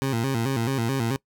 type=tone with vibrato; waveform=20% pulse; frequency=124.8 Hz; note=B2; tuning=19 cents sharp; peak=-18 dBFS; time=0.02-1.16 s; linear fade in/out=0 ms; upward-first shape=square; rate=4.6 Hz; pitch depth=140 cents each way; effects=noise-tail reverb RT60 0.1 s tail -22 dB re dry